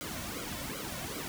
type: noise with flanger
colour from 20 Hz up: pink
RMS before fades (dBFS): -39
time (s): 0.01-1.28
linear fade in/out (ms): 0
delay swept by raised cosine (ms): 1.1 to 2.5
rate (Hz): 2.6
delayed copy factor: -0.8
effects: none